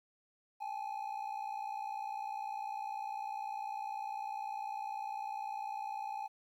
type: ring-modulated tone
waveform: triangle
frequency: 831 Hz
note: G#5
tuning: 1 cent sharp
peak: -33 dBFS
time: 0.6-6.28 s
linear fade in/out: 20 ms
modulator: 30 Hz
effects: 12-bit